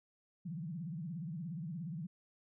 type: tone with vibrato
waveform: sine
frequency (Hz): 164.81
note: E3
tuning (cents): 0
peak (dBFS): -39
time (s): 0.45-2.07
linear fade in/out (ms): 10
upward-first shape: sine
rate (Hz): 17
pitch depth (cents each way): 220
effects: none